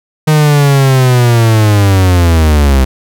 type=linear sweep; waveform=45% pulse; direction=down; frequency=155.56 to 64.2 Hz; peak=-5 dBFS; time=0.27-2.85 s; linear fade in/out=10 ms; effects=none